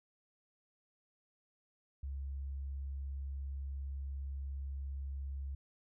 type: tone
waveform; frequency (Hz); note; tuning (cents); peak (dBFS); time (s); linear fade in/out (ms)
sine; 68.6; C#2; -17; -38; 2.03-5.55; 5
effects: none